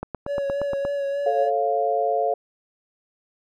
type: click train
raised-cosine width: 1 ms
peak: -15 dBFS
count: 8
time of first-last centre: 0.03-0.851 s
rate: 8.53 Hz
type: tone with vibrato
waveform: triangle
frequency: 562 Hz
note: C#5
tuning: 24 cents sharp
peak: -21 dBFS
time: 0.26-1.51 s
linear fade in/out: 50 ms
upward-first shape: sine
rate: 3.4 Hz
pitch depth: 24 cents each way
type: chord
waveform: sine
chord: A augmented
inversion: none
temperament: equal with one note detuned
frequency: 440 / 549.6 / 698.5 Hz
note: A4 / C#5 / E#5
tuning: 0 / -15 / 0 cents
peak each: -25 / -25 / -22 dBFS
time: 1.26-2.34 s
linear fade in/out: 5 ms
effects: none